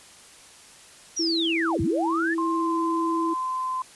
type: linear two-way sweep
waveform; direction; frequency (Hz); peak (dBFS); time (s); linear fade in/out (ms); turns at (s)
sine; down then up; 5920 to 61.74 to 1834; -24; 1.16-2.35; 20; 1.81
type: tone with vibrato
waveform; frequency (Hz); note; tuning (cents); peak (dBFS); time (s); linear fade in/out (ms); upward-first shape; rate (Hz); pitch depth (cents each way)
sine; 329.6; E4; 0; -24; 1.19-3.34; 10; triangle; 20; 27
type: tone with pitch glide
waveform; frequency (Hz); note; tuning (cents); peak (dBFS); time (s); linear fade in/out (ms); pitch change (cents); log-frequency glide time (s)
sine; 1054 to 1029.9; C6 to C6; +12 to -28; -25; 2.38-3.82; 2; -40; 2.55-2.72
effects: white hiss -49 dBFS RMS until 3.95 s + resampled to 24000 Hz